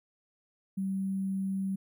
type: tone with sample-and-hold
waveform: sine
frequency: 192.7 Hz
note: G3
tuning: 29 cents flat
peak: -29 dBFS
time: 0.77-1.76 s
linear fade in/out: 10 ms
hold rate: 11025 Hz
effects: none